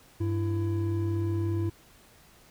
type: tone pair together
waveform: triangle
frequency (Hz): 99.18 / 334.3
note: G2 / E4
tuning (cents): +21 / +24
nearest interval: octave + major sixth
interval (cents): 2103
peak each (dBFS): -25 / -29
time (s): 0.2-1.7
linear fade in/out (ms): 10
effects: pink hiss -57 dBFS RMS until 2.5 s